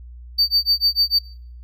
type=tone with tremolo; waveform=triangle; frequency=4600 Hz; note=D8; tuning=37 cents flat; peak=-11 dBFS; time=0.38-1.19 s; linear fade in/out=10 ms; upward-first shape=sine; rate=6.7 Hz; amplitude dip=100%; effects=noise-tail reverb RT60 0.6 s tail -22 dB re dry + added 60 Hz sine -36 dBFS peak until 1.63 s